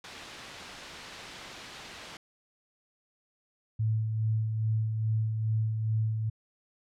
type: noise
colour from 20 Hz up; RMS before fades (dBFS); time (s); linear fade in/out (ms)
white; -39; 0.04-2.17; 2
type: tone with tremolo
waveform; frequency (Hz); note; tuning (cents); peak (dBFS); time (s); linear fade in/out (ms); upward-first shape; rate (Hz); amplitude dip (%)
sine; 110; A2; 0; -24; 3.79-6.3; 10; sine; 2.4; 40
effects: low-pass 4000 Hz 12 dB/octave